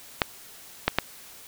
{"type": "clicks", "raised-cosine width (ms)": 0.3, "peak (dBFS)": -3, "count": 3, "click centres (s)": [0.218, 0.88, 0.986], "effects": ["white hiss -47 dBFS RMS until 1.47 s"]}